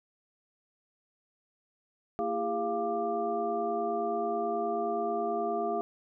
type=tone cluster; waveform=sine; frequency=229.1 / 337.3 / 406.7 / 695 / 1183 Hz; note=A#3 / E4 / G#4 / F5 / D6; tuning=-30 / +40 / -36 / -9 / +12 cents; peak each=-39 / -38 / -33 / -31 / -39 dBFS; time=2.19-5.81 s; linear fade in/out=0 ms; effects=none